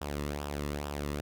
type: tone with flanger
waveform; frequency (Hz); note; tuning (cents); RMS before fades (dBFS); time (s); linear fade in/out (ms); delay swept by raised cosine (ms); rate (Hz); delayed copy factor
sawtooth; 72.7; D2; -17; -36; 0.01-1.21; 5; 0.46 to 1.32; 2.3; -0.6
effects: none